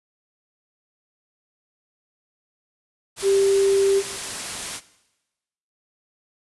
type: tone in noise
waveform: sine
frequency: 392.5 Hz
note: G4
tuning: 2 cents sharp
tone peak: -15 dBFS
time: 3.22-4.03 s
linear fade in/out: 50 ms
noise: white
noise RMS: -30 dBFS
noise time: 3.16-4.81 s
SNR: +12 dB
effects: noise-tail reverb RT60 1.0 s tail -18 dB re dry + resampled to 24000 Hz